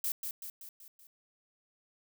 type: noise with echo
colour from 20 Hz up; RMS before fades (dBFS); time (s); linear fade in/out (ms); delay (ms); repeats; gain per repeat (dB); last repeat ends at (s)
violet; -33; 0.04-0.12; 2; 190; 5; -5; 1.07
effects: none

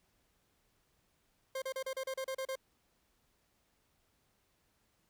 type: tone bursts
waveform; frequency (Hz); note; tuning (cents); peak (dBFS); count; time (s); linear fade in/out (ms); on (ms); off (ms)
40% pulse; 529; C5; +19; -35; 10; 1.55-2.556; 5; 70; 34
effects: pink hiss -75 dBFS RMS until 5.09 s

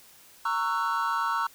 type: chord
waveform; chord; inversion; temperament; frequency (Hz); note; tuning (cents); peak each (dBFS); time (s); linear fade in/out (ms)
triangle; F# dominant seventh; first; just; 925 / 1110 / 1332 / 1480; A#5 / C#6 / E6 / F#6; -14 / +2 / +18 / 0; -28 / -28 / -27 / -32; 0.45-1.47; 5
effects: tanh soft clip ceiling -14 dBFS + white hiss -54 dBFS RMS until 1.54 s

